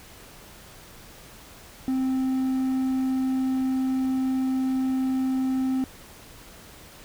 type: tone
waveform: triangle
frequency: 261.6 Hz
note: C4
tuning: in tune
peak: -20 dBFS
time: 1.88-5.84 s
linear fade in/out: 0 ms
effects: pink hiss -47 dBFS RMS until 7.04 s